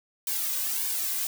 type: noise with flanger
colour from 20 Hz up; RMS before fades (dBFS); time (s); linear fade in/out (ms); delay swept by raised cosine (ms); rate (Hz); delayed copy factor
blue; -29; 0.27-1.27; 2; 1.5 to 2.25; 1.7; -0.75
effects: none